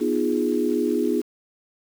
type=chord; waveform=sine; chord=F half-diminished seventh; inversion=second; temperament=equal with one note detuned; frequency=246.9 / 307.4 / 349.2 / 415.3 Hz; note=Cb4 / Eb4 / F4 / Ab4; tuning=0 / -21 / 0 / 0 cents; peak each=-25 dBFS; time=0-1.22 s; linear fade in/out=20 ms; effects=7-bit